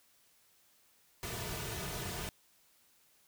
pink noise with comb filter, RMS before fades -40 dBFS, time 1.23-2.29 s, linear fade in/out 0 ms, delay 3.7 ms, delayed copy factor -0.7, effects white hiss -68 dBFS RMS until 3.27 s

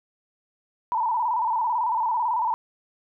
sine tone with vibrato, 932.3 Hz, A#5, in tune, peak -21 dBFS, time 0.92-2.54 s, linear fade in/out 0 ms, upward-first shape square, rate 18 Hz, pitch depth 85 cents each way, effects none

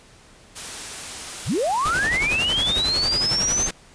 white noise, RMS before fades -33 dBFS, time 0.55-2.05 s, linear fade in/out 20 ms
sine linear sweep, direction up, 43.65 to 6400 Hz, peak -19 dBFS, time 1.45-3.7 s, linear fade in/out 50 ms
pink noise with tremolo, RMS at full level -26 dBFS, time 1.85-3.71 s, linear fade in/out 5 ms, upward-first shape sine, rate 11 Hz, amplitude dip 65%
effects pink hiss -50 dBFS RMS until 3.94 s + resampled to 22050 Hz

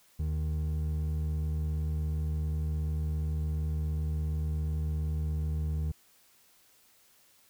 triangle tone pair together, 77.25 / 154.5 Hz, D#2 / D#3, -12 / -12 cents, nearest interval octave, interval 1200 cents, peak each -26 / -32 dBFS, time 0.19-5.92 s, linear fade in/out 10 ms, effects tanh soft clip ceiling -24 dBFS + white hiss -63 dBFS RMS until 7.49 s

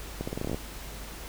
accelerating click train, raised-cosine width 2 ms, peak -18 dBFS, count 11, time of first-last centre 0.21-0.545 s, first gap 65 ms, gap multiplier 0.84, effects added 50 Hz sine -42 dBFS peak until 1.28 s + pink hiss -43 dBFS RMS until 1.28 s

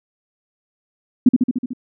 sine tone with echo, 249.9 Hz, B3, 21 cents sharp, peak -5 dBFS, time 1.26-1.29 s, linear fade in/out 5 ms, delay 74 ms, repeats 6, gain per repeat -3 dB, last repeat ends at 1.734 s, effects none

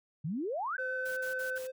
sine exponential sweep, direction up, 138.59 to 1661.2 Hz, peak -32 dBFS, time 0.24-0.77 s, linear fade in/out 10 ms
sine tone, 1522 Hz, F#6, 48 cents sharp, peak -34 dBFS, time 0.78-1.58 s, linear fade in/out 2 ms
triangle tone with vibrato, 517 Hz, C5, 21 cents flat, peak -35 dBFS, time 0.78-1.72 s, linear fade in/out 20 ms, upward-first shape sine, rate 7.9 Hz, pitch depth 9 cents each way
white noise bursts, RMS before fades -49 dBFS, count 4, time 1.05-1.674 s, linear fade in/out 10 ms, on 120 ms, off 48 ms
effects none

